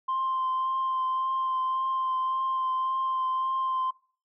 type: tone with vibrato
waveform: sine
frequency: 1046.5 Hz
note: C6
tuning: in tune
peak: -24 dBFS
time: 0.08-3.91 s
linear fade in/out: 10 ms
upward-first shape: triangle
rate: 1.8 Hz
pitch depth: 15 cents each way
effects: noise-tail reverb RT60 0.4 s tail -21 dB re dry + tanh soft clip ceiling -22 dBFS